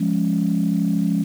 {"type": "chord", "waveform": "sine", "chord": "Db major", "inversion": "first", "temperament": "equal", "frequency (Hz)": [174.61, 207.7, 277.2], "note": ["F3", "Ab3", "Db4"], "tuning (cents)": [0, 0, 0], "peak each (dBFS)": [-20, -20, -23], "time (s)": [0, 1.24], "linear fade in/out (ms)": 10, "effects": ["tanh soft clip ceiling -9 dBFS", "7-bit"]}